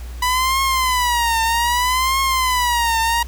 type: tone with vibrato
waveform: sawtooth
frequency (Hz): 987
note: B5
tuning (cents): -1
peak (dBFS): -12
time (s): 0.22-3.23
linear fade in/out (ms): 5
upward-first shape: triangle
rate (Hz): 0.63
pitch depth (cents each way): 160
effects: added 60 Hz sine -28 dBFS peak until 3.27 s + pink hiss -43 dBFS RMS until 3.27 s